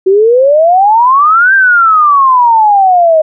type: exponential two-way sweep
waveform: sine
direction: up then down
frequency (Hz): 370 to 1600 to 618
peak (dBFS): -3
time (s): 0.06-3.22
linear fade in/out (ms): 10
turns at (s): 1.54
effects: none